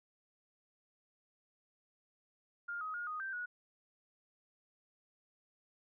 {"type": "tone with pitch steps", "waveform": "sine", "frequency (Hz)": [1408, 1261, 1428, 1242, 1564, 1459], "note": ["F6", "D#6", "F6", "D#6", "G6", "F#6"], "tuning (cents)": [14, 23, 38, -3, -4, -25], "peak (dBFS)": -38, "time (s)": [2.68, 3.46], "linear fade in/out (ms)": 10, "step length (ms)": 130, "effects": []}